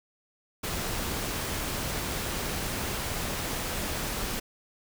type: noise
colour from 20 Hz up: pink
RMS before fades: -32 dBFS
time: 0.63-4.4 s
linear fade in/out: 10 ms
effects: none